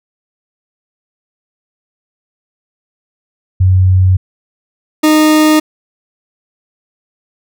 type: tone pair in turn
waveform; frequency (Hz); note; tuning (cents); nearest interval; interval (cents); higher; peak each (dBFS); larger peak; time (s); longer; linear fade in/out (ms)
sine / 40% pulse; 93 / 308.3; F#2 / D#4; +9 / -16; octave + major sixth; 2075; second; -5; neither; 3.6-4.17 / 5.03-5.6; neither; 10
effects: none